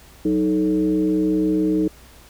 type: tone with frequency modulation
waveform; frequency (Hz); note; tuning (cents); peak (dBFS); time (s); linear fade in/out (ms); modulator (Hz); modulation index
sine; 311.8; D#4; +4; -16; 0.25-1.88; 5; 125; 0.79
effects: added 60 Hz sine -49 dBFS peak until 2.29 s + pink hiss -48 dBFS RMS until 2.29 s